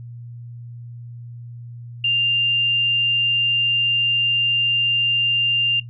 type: tone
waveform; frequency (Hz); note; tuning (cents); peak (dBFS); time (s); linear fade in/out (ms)
sine; 2794; F7; 0; -15; 2.04-5.8; 5
effects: noise-tail reverb RT60 0.1 s tail -17 dB re dry + added 119 Hz sine -33 dBFS peak until 5.89 s